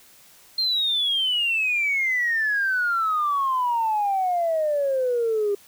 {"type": "exponential sweep", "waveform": "sine", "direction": "down", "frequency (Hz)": [4222, 399.6], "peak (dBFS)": -19, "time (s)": [0.58, 5.55], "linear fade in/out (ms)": 5, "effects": ["tanh soft clip ceiling -15 dBFS", "white hiss -52 dBFS RMS until 5.67 s"]}